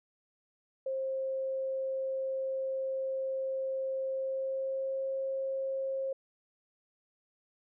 sine tone with pitch glide, 531 to 535.9 Hz, C5 to C5, +25 to +41 cents, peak -31 dBFS, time 0.86-6.13 s, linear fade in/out 5 ms, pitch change +16 cents, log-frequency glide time 4.11-5.07 s, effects none

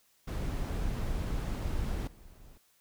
brown noise with level steps, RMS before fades -33 / -53 dBFS, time 0.27-2.58 s, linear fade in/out 10 ms, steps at 2.07 s, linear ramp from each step 5 ms, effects white hiss -68 dBFS RMS until 2.8 s

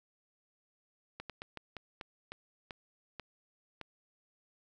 slowing click train, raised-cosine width 0.3 ms, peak -26 dBFS, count 10, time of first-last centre 1.2-3.813 s, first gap 97 ms, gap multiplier 1.26, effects none

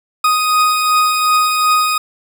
40% pulse beating tone pair, 1244.5 / 1247.2 Hz, D#6 / D#6, 0 / +4 cents, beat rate 2.7 Hz, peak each -20 / -11 dBFS, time 0.24-1.98 s, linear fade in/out 5 ms, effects none

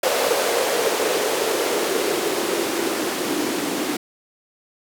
blue noise with band-pass filter sweep, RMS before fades -22 dBFS, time 0.03-3.97 s, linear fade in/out 5 ms, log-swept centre 510 to 290 Hz, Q 3.9, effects none

